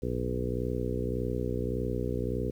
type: harmonic tone with a mistuned harmonic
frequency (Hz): 61.74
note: B1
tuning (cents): 0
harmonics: 1 / 2 / 3 / 4 / 5 / 6 / 7 / 8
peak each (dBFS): -35 / -35 / -39 / -37 / -40 / -38 / -36 / -38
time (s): 0.02-2.51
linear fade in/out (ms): 10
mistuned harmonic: 1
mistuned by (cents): +40
effects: 10-bit